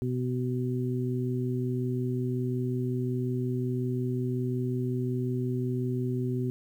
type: harmonic tone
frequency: 125.5 Hz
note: B2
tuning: 28 cents sharp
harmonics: 1 / 2 / 3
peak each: -29 / -32 / -34 dBFS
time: 0.02-6.5 s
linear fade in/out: 0 ms
effects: 10-bit